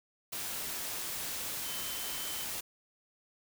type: tone in noise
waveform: sine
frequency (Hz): 3073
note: G7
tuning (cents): -35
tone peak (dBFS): -45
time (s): 1.64-2.45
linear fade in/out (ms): 10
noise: white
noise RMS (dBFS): -38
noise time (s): 0.32-2.61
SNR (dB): -10
effects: none